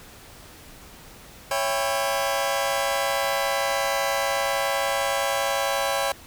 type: chord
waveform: sawtooth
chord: C# half-diminished seventh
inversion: none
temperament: just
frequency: 554.4 / 665.2 / 798.3 / 997.9 Hz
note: C#5 / E5 / G5 / B5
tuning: 0 / +16 / +31 / +18 cents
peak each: -22 / -26 / -24 / -27 dBFS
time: 1.51-6.12 s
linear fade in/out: 2 ms
effects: pink hiss -46 dBFS RMS until 6.26 s